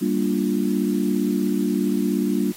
sine chord, G minor seventh, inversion none, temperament equal, 196 / 233.1 / 293.7 / 349.2 Hz, G3 / Bb3 / D4 / F4, 0 / 0 / 0 / 0 cents, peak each -23 / -24 / -24 / -27 dBFS, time 0.01-2.52 s, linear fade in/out 10 ms, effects white hiss -42 dBFS RMS until 2.56 s + AAC 48 kbps

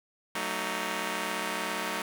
5% pulse chord, D# diminished, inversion first, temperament just, 186.68 / 224 / 311.1 Hz, F#3 / A3 / D#4, +16 / +31 / 0 cents, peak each -25 / -24 / -24 dBFS, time 0.35-2.02 s, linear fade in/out 2 ms, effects none

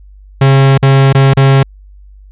45% pulse tone with dropouts, 135.8 Hz, C#3, 35 cents flat, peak -4 dBFS, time 0.41-1.63 s, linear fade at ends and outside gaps 5 ms, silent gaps 0.778-0.826 / 1.128-1.148 / 1.336-1.37 s, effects added 49 Hz sine -34 dBFS peak until 2.31 s + resampled to 8000 Hz

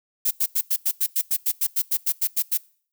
violet noise bursts, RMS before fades -21 dBFS, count 16, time 0.25-2.576 s, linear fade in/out 10 ms, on 61 ms, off 90 ms, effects noise-tail reverb RT60 0.5 s tail -24 dB re dry

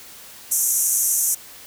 pink band-pass noise, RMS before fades -20 dBFS, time 0.51-1.35 s, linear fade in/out 10 ms, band 5900 to 14000 Hz, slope 96 dB/octave, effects white hiss -42 dBFS RMS until 1.66 s

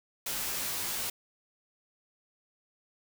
white noise with comb filter, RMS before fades -34 dBFS, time 0.26-1.1 s, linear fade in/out 5 ms, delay 16 ms, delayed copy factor -0.75, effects none

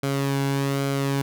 sawtooth tone with flanger, 138.3 Hz, C#3, 4 cents flat, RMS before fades -24 dBFS, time 0.03-1.22 s, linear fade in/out 5 ms, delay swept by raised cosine 1.1 to 1.62 ms, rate 1.2 Hz, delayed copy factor -0.5, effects none

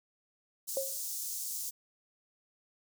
pink high-pass noise, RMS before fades -38 dBFS, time 0.67-1.71 s, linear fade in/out 20 ms, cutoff 5900 Hz, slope 24 dB/octave
sine tone with exponential decay, 539 Hz, C#5, 49 cents flat, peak -27 dBFS, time 0.77-1 s, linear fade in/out 1 ms, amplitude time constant 48 ms
effects none

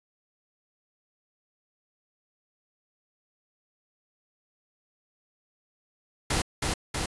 pink noise with echo, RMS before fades -26 dBFS, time 6.3-6.42 s, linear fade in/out 5 ms, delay 320 ms, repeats 2, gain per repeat -2 dB, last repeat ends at 7.06 s, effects resampled to 24000 Hz

